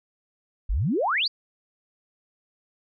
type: exponential sweep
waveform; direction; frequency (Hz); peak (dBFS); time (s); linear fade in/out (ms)
sine; up; 38 to 4978; -21; 0.69-1.28; 10
effects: none